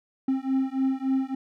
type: beating tone pair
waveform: triangle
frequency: 263.9 / 267.4 Hz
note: C4 / C4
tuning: +15 / +38 cents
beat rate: 3.5 Hz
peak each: -24 dBFS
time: 0.28-1.35 s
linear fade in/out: 5 ms
effects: none